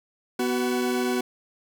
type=tone pair together; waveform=40% pulse; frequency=246.9 / 374.8 Hz; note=B3 / F#4; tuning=0 / +22 cents; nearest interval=perfect fifth; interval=722 cents; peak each=-25 / -25 dBFS; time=0.39-1.21 s; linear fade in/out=5 ms; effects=none